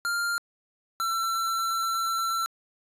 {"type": "tone pair in turn", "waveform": "square", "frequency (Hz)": [1396.9, 1345.8], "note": ["F6", "E6"], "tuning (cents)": [0, 35], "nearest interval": "minor second", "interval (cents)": 65, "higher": "first", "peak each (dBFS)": -26, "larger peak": "neither", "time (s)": [[0.05, 0.38], [1, 2.46]], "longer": "second", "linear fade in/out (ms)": 0, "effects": ["resampled to 32000 Hz"]}